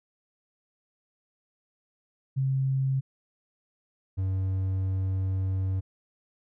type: tone pair in turn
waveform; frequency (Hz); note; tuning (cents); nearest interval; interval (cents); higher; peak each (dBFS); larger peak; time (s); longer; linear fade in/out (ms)
sine / triangle; 133.8 / 94.86; C3 / F#2; +39 / +44; tritone; 595; first; -23; neither; 2.36-3.01 / 4.17-5.81; second; 20
effects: none